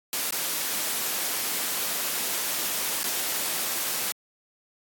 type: noise with dropouts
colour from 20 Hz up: white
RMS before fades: -28 dBFS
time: 0.13-4.12 s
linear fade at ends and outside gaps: 0 ms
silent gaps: 0.307-0.324 / 3.032-3.041 s
effects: high-pass 200 Hz 12 dB/octave + AAC 64 kbps